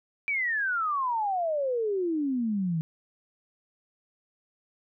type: exponential sweep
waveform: sine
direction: down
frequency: 2349 to 155.56 Hz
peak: -25 dBFS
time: 0.28-2.81 s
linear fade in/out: 0 ms
effects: none